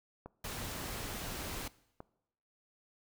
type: click train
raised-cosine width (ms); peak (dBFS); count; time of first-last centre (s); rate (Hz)
1; -31; 4; 0.26-2.004; 1.72
type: noise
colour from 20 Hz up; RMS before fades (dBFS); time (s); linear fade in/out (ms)
pink; -41; 0.44-1.68; 5
effects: noise-tail reverb RT60 0.8 s tail -20 dB re dry